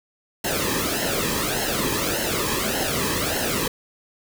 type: noise with flanger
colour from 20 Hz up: pink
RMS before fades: -24 dBFS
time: 0.44-3.68 s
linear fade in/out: 5 ms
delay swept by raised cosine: 0.84 to 1.42 ms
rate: 1.7 Hz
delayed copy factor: -0.75
effects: none